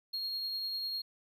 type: tone with tremolo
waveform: triangle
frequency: 4266 Hz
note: C8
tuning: 33 cents sharp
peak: -32 dBFS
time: 0.13-1.02 s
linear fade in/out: 10 ms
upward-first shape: triangle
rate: 10 Hz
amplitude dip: 25%
effects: none